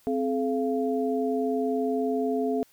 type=tone cluster; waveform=sine; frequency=261.1 / 429.4 / 689 Hz; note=C4 / A4 / F5; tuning=-3 / -42 / -24 cents; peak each=-27 / -27 / -32 dBFS; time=0.07-2.63 s; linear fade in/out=0 ms; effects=white hiss -61 dBFS RMS until 2.72 s